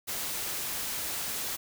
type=noise; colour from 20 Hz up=white; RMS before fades=-34 dBFS; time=0.07-1.57 s; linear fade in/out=20 ms; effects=none